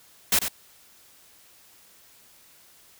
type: noise with echo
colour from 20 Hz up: white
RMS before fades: -20 dBFS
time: 0.32-0.39 s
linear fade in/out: 5 ms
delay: 94 ms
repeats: 1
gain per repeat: -8 dB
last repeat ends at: 0.484 s
effects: white hiss -55 dBFS RMS until 2.99 s